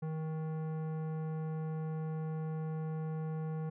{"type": "tone with tanh clipping", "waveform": "sine", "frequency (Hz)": 157.8, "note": "D#3", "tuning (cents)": 25, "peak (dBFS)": -37, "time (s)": [0.02, 3.7], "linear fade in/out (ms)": 10, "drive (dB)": 15, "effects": []}